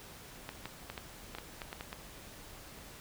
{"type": "clicks", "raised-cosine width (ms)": 0.3, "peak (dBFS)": -24, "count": 10, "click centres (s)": [0.491, 0.656, 0.9, 0.978, 1.35, 1.385, 1.618, 1.729, 1.809, 1.929], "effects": ["pink hiss -51 dBFS RMS until 3 s"]}